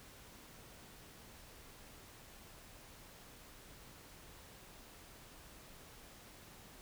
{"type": "silence", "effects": ["pink hiss -57 dBFS RMS until 6.81 s"]}